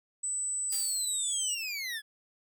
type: tone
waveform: sine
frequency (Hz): 8000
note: B8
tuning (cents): +21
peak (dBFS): -30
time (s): 0.23-1.55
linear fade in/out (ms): 10
type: linear sweep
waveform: 25% pulse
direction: down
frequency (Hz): 4900 to 1661.2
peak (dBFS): -30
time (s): 0.69-2.02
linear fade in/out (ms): 50
type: noise with exponential decay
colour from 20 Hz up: blue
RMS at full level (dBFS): -36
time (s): 0.72-1.37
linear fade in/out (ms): 5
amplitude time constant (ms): 140
effects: none